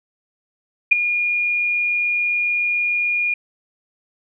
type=tone with ADSR envelope; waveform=sine; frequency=2429 Hz; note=D#7; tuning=42 cents flat; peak=-5 dBFS; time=0.91-3.34 s; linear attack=13 ms; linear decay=10 ms; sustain=-12 dB; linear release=4 ms; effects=none